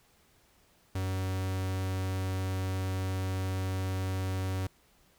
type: tone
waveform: 45% pulse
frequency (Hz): 94.3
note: F#2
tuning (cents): +33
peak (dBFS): -30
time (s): 0.95-4.67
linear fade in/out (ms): 5
effects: pink hiss -65 dBFS RMS until 5.18 s